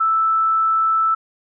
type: tone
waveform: sine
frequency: 1318.5 Hz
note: E6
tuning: in tune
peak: -14 dBFS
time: 0-1.15 s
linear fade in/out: 10 ms
effects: none